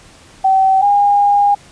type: tone pair in turn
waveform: sine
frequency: 767 / 812.6 Hz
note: G5 / G#5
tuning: -38 / -38 cents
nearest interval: minor second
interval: 100 cents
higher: second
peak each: -8 dBFS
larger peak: neither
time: 0.44-0.82 / 0.82-1.55 s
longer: second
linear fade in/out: 10 ms
effects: pink hiss -43 dBFS RMS until 1.71 s + resampled to 22050 Hz